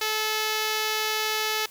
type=tone; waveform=5% pulse; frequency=432.8 Hz; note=A4; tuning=29 cents flat; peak=-13 dBFS; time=0.01-1.66 s; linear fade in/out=5 ms; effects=white hiss -49 dBFS RMS until 1.7 s